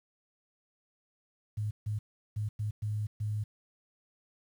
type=tone bursts at uneven times; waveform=sine; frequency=105.9 Hz; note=G#2; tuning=34 cents sharp; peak=-30 dBFS; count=6; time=1.57-1.71 / 1.86-1.99 / 2.36-2.49 / 2.59-2.71 / 2.82-3.07 / 3.2-3.44 s; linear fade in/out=10 ms; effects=10-bit